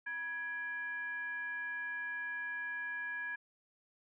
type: tone with frequency modulation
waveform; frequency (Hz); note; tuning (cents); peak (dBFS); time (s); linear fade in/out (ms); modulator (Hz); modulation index
sine; 1667; G#6; +6; -37; 0.06-3.36; 10; 702; 0.45
effects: none